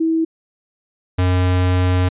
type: tone pair in turn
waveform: sine / square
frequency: 324.3 / 91 Hz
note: E4 / F#2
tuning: -28 / -28 cents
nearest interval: octave + minor seventh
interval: 2200 cents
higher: first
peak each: -14 dBFS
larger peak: neither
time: 0-0.25 / 1.18-2.09 s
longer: second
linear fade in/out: 10 ms
effects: resampled to 8000 Hz